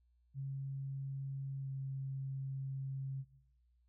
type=tone with pitch glide; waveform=sine; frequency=136.4 to 134.99 Hz; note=C#3 to C#3; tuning=-28 to -46 cents; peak=-38 dBFS; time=0.34-3.25 s; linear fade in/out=50 ms; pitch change=-18 cents; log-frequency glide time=1.61-1.68 s; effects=noise-tail reverb RT60 0.9 s tail -19 dB re dry + added 60 Hz sine -69 dBFS peak until 3.88 s